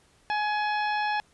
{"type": "harmonic tone with a mistuned harmonic", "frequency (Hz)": 841, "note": "G#5", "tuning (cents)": 22, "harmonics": [1, 2, 3, 4, 5, 6], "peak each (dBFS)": [-26, -31, -36, -41, -43, -45], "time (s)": [0.3, 1.2], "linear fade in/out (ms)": 0, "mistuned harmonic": 6, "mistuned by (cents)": 84, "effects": ["pink hiss -62 dBFS RMS until 1.33 s", "resampled to 24000 Hz"]}